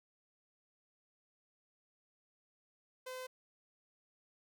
sawtooth tone, 512 Hz, C5, 38 cents flat, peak -39 dBFS, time 3.06-3.27 s, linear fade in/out 10 ms, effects none

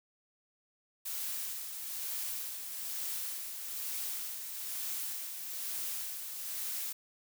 blue noise with tremolo, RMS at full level -37 dBFS, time 1.05-6.93 s, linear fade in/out 10 ms, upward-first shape sine, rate 1.1 Hz, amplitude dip 45%, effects none

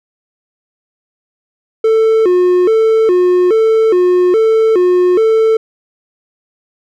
triangle tone with vibrato, 400 Hz, G4, 35 cents sharp, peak -5 dBFS, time 1.84-5.57 s, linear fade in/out 5 ms, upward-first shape square, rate 1.2 Hz, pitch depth 180 cents each way, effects none

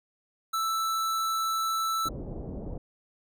square tone, 1321 Hz, E6, 3 cents sharp, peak -27 dBFS, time 0.53-2.09 s, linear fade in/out 10 ms
pink low-pass noise, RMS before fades -37 dBFS, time 2.05-2.78 s, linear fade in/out 5 ms, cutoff 590 Hz, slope 24 dB/octave
effects none

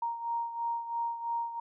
sine beating tone pair, 932.3 / 935.3 Hz, A#5 / A#5, 0 / +6 cents, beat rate 3 Hz, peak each -32 / -38 dBFS, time 0.02-1.6 s, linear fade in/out 5 ms, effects none

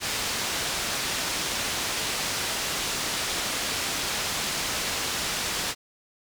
white low-pass noise, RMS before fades -29 dBFS, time 0-5.75 s, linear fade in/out 50 ms, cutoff 6300 Hz, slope 12 dB/octave, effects none

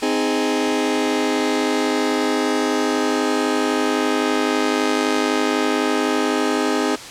sawtooth chord, Ab major, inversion first, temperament just, 259.6 / 311.5 / 415.3 Hz, C4 / Eb4 / Ab4, -13 / +2 / 0 cents, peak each -18 dBFS, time 0.02-6.96 s, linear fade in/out 10 ms, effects white hiss -34 dBFS RMS until 7.1 s + low-pass 7000 Hz 12 dB/octave

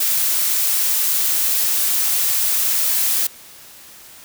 blue noise, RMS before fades -18 dBFS, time 0-3.27 s, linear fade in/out 5 ms, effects white hiss -42 dBFS RMS until 4.24 s

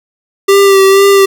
square tone with vibrato, 392 Hz, G4, in tune, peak -4 dBFS, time 0.48-1.26 s, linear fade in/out 10 ms, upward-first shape sine, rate 2.1 Hz, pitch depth 26 cents each way, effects 7-bit

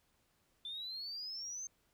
sine exponential sweep, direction up, 3520 to 6360 Hz, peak -40 dBFS, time 0.65-1.67 s, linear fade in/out 2 ms, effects tanh soft clip ceiling -37 dBFS + pink hiss -75 dBFS RMS until 1.93 s

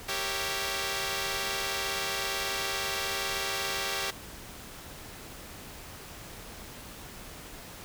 5% pulse chord, G diminished seventh, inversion none, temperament equal, 392 / 466.2 / 554.4 / 659.3 Hz, G4 / Bb4 / Db5 / Fb5, 0 / 0 / 0 / 0 cents, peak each -22 / -27 / -24 / -27 dBFS, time 0.08-4.11 s, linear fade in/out 10 ms, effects pink hiss -45 dBFS RMS until 7.84 s

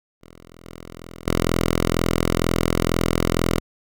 5% pulse tone with level steps, 42.11 Hz, E1, 38 cents sharp, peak -33 / -26 / -7 dBFS, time 0.21-3.6 s, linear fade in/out 20 ms, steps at 0.64 / 1.27 s, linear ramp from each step 2 ms, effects none

